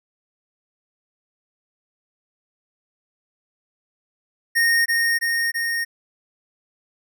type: tone with echo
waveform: square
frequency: 1851 Hz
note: A#6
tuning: 13 cents flat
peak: -16 dBFS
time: 4.55-4.86 s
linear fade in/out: 20 ms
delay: 330 ms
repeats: 3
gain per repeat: -2 dB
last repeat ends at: 5.85 s
effects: none